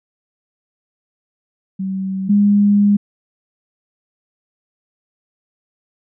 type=tone pair in turn; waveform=sine; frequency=191.1 / 204 Hz; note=G3 / G#3; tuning=-44 / -31 cents; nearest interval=minor second; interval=113 cents; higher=second; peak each=-19 / -9 dBFS; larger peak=second; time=1.79-2.29 / 2.29-2.97 s; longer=second; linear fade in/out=10 ms; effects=none